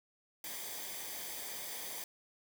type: noise with comb filter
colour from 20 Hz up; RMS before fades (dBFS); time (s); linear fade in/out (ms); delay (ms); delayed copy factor
white; -43; 0.44-2.04; 2; 0.73; -0.6
effects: none